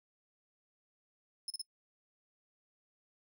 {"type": "tone bursts", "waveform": "30% pulse", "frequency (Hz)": 5200, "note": "E8", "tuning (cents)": -24, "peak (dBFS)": -33, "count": 3, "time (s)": [1.48, 1.616], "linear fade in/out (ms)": 2, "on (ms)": 22, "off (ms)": 35, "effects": ["noise-tail reverb RT60 0.1 s tail -24 dB re dry"]}